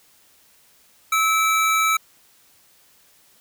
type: tone pair together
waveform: square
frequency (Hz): 1300 / 2316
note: E6 / D7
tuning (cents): -24 / -25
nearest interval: minor seventh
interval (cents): 999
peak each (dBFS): -19 / -22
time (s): 1.12-1.97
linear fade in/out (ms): 5
effects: white hiss -56 dBFS RMS until 3.4 s